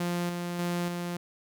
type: tone with tremolo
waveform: sawtooth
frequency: 174.61 Hz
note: F3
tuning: in tune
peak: -24 dBFS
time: 0-1.17 s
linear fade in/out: 5 ms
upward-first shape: square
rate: 1.7 Hz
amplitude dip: 35%
effects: none